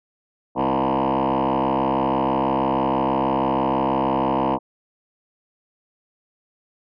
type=tone with frequency modulation; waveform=sine; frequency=600 Hz; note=D5; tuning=37 cents sharp; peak=-15 dBFS; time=0.55-4.59 s; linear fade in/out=50 ms; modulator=66.2 Hz; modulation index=6.2; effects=tanh soft clip ceiling -17 dBFS